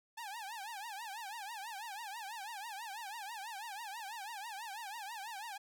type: tone with vibrato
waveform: sawtooth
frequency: 854 Hz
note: G#5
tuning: 48 cents sharp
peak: -39 dBFS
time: 0.17-5.58 s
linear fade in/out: 10 ms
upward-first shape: triangle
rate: 6.1 Hz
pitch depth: 220 cents each way
effects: none